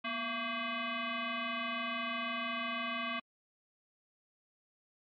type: tone with frequency modulation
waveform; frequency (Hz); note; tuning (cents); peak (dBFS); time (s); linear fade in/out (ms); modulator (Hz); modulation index
sine; 698.5; F5; 0; -34; 0.04-3.2; 10; 457; 5.3
effects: AAC 48 kbps